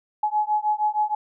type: beating tone pair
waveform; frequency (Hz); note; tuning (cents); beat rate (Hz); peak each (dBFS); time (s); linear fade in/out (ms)
sine; 844 / 850.4; G#5 / G#5; +28 / +41; 6.4; -23; 0.23-1.15; 5
effects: none